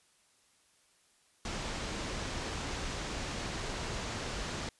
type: low-pass noise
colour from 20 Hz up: pink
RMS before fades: -38 dBFS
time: 1.45-4.69 s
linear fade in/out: 2 ms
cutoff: 7300 Hz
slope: 24 dB/octave
effects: white hiss -68 dBFS RMS until 4.79 s + resampled to 24000 Hz